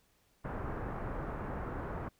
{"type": "low-pass noise", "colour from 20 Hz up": "pink", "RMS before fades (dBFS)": -39, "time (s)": [0.44, 2.09], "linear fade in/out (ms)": 10, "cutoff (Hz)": 1500, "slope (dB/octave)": 24, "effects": ["pink hiss -71 dBFS RMS until 2.19 s"]}